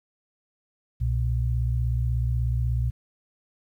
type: tone pair together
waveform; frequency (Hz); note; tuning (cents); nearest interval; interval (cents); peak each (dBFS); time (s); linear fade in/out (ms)
sine; 63.57 / 120; C2 / B2; -49 / -49; major seventh; 1100; -24 / -25; 1-2.91; 20
effects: 10-bit